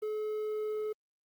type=tone with quantisation; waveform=triangle; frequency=428.3 Hz; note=A4; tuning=47 cents flat; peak=-30 dBFS; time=0.02-0.93 s; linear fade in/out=10 ms; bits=10; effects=Opus 32 kbps